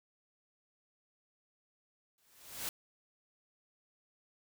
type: noise with exponential growth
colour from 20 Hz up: white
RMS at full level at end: -36 dBFS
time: 2.18-2.69 s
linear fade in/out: 1 ms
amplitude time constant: 110 ms
effects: none